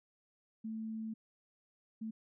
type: tone bursts at uneven times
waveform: sine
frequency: 221 Hz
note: A3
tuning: 8 cents sharp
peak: -38 dBFS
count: 2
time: 0.64-1.14 / 2.01-2.11 s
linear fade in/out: 10 ms
effects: none